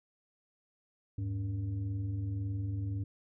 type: tone with frequency modulation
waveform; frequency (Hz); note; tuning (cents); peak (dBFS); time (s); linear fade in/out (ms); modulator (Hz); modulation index
sine; 102.9; G#2; -16; -32; 1.18-3.04; 5; 184; 0.55
effects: none